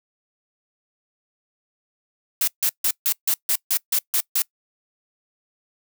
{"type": "noise bursts", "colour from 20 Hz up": "blue", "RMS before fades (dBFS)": -20, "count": 10, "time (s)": [2.41, 4.42], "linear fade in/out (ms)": 2, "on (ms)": 66, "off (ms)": 150, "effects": ["noise-tail reverb RT60 0.1 s tail -23 dB re dry"]}